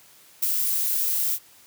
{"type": "noise with ADSR envelope", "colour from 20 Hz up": "violet", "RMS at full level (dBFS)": -21, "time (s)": [0.42, 1.39], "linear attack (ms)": 10, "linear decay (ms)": 24, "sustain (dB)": -3, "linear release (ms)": 58, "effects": ["white hiss -53 dBFS RMS until 1.66 s", "high-pass 60 Hz 12 dB/octave"]}